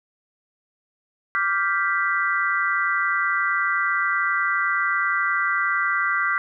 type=chord; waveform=sine; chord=G dominant seventh; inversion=second; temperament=equal with one note detuned; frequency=1169.2 / 1396.9 / 1568 / 1975.5 Hz; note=D6 / F6 / G6 / B6; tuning=-8 / 0 / 0 / 0 cents; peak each=-25 dBFS; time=1.35-6.38 s; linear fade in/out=0 ms; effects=none